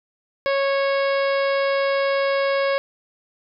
harmonic tone, 551 Hz, C#5, 11 cents flat, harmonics 1 / 2 / 3 / 4 / 5 / 6 / 7 / 8 / 9, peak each -19 / -27 / -29 / -30 / -37 / -38 / -40 / -41 / -39 dBFS, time 0.46-2.78 s, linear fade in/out 0 ms, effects none

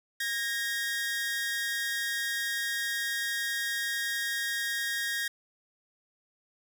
sawtooth tone pair together, 1633.9 / 1864.7 Hz, G#6 / A#6, -29 / 0 cents, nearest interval major second, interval 229 cents, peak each -30 / -28 dBFS, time 0.2-5.28 s, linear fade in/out 5 ms, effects none

